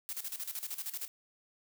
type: noise with tremolo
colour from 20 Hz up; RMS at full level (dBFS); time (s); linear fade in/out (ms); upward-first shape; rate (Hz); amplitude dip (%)
blue; -38; 0.09-1.08; 0; square; 13; 75
effects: none